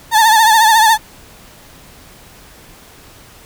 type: tone with vibrato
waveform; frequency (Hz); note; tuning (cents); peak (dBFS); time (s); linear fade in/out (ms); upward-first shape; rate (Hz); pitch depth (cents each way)
35% pulse; 885; A5; +10; -5; 0.11-0.98; 50; triangle; 14; 85
effects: pink hiss -41 dBFS RMS until 3.45 s